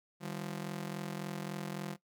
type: ring-modulated tone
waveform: sawtooth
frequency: 174.61 Hz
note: F3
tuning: in tune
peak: -31 dBFS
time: 0.2-1.97 s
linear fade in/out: 50 ms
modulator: 21.8 Hz
effects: noise-tail reverb RT60 0.1 s tail -17 dB re dry